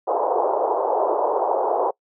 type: band-pass noise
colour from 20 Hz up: white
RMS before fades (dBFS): -21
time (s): 0.07-1.91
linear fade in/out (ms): 10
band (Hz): 380 to 940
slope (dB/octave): 48
effects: noise-tail reverb RT60 0.1 s tail -24 dB re dry